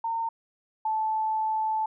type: tone pair in turn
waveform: sine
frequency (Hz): 912 / 873.7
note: A#5 / A5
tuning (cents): -38 / -12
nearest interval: minor second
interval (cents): 74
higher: first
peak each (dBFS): -26 / -24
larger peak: second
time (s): 0.04-0.29 / 0.85-1.86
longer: second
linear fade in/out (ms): 5
effects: none